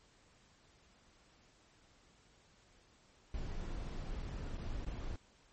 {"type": "noise with dropouts", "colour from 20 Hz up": "brown", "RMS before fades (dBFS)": -41, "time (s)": [3.34, 5.16], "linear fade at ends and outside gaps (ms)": 2, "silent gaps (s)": [[4.223, 4.227], [4.574, 4.58], [4.849, 4.864]], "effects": ["pink hiss -67 dBFS RMS until 5.52 s", "MP3 32 kbps"]}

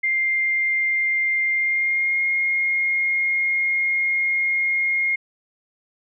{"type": "tone with pitch glide", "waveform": "sine", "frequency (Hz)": [2103, 2140], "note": ["C7", "C7"], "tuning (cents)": [8, 38], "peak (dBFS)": -18, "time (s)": [0.03, 5.16], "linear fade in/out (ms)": 10, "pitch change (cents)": 30, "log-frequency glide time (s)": [1.51, 2.21], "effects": []}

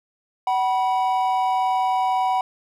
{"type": "tone pair together", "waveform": "triangle", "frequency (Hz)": [754, 975.7], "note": ["F#5", "B5"], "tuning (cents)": [32, -21], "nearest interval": "major third", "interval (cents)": 447, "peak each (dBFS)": [-18, -21], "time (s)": [0.47, 2.41], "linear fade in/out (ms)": 2, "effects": []}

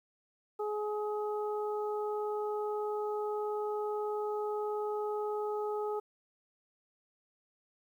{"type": "harmonic tone", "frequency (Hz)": 420.8, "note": "G#4", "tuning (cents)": 23, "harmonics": [1, 2, 3], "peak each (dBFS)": [-33, -39, -43], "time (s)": [0.59, 6], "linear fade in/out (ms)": 10, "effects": ["11-bit"]}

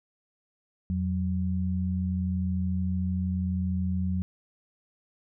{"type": "tone pair together", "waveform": "sine", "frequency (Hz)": [86, 185.2], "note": ["F2", "F#3"], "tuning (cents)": [-26, 2], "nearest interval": "octave + minor second", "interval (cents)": 1328, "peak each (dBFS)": -28, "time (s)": [0.9, 4.22], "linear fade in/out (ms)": 0, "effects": []}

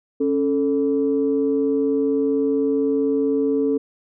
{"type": "tone pair together", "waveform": "sine", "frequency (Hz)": [275.7, 440], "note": ["C#4", "A4"], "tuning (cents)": [-9, 0], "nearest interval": "minor sixth", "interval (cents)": 809, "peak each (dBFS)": -19, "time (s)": [0.2, 3.78], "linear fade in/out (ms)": 10, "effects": ["tanh soft clip ceiling -10 dBFS"]}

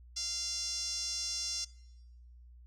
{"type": "tone with band-pass filter", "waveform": "5% pulse", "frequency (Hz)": 693, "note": "F5", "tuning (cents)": -14, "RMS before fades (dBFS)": -37, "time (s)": [0.16, 1.65], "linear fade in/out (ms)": 10, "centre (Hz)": 5500, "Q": 4.1, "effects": ["noise-tail reverb RT60 1.0 s tail -21 dB re dry", "added 60 Hz sine -52 dBFS peak until 2.66 s"]}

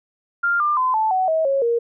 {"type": "tone with pitch steps", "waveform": "sine", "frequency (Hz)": [1396.9, 1195.2, 1022.6, 874.9, 748.6, 640.5, 548, 468.9], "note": ["F6", "D6", "C6", "A5", "F#5", "E5", "C#5", "A#4"], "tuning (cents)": [0, 30, -40, -10, 20, -50, -20, 10], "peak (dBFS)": -16, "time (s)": [0.43, 1.79], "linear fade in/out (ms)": 10, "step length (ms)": 170, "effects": []}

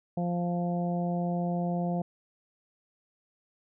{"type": "harmonic tone", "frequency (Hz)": 174.61, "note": "F3", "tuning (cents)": 0, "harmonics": [1, 2, 3, 4, 5], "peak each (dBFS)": [-28, -39, -37, -35, -47], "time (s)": [0.17, 2.02], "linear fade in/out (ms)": 5, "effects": []}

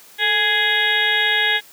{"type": "harmonic tone with a mistuned harmonic", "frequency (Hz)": 416.6, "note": "G#4", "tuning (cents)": 5, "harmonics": [1, 2, 4, 5, 6, 7, 8, 9], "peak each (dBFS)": [-31, -27, -19, -22, -29, -28, -22, -24], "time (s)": [0.18, 1.61], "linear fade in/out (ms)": 50, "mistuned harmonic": 1, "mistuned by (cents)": 90, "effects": ["white hiss -46 dBFS RMS until 1.72 s", "high-pass 150 Hz 12 dB/octave"]}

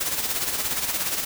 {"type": "noise with tremolo", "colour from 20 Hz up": "white", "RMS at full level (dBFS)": -24, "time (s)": [0, 1.25], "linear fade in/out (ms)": 10, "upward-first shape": "sine", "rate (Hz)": 17, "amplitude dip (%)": 55, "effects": []}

